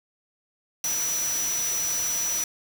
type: tone in noise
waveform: sine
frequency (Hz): 5900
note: F#8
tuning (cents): -6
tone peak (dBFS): -25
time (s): 0.84-2.44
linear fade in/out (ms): 2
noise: white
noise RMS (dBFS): -32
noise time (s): 0.84-2.44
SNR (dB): +4
effects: none